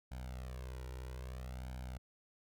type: tone with flanger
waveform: sawtooth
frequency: 63.3 Hz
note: B1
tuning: 43 cents sharp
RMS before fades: -45 dBFS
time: 0.11-1.98 s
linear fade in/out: 10 ms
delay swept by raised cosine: 1.3 to 2.13 ms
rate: 0.61 Hz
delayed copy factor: +0.9
effects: none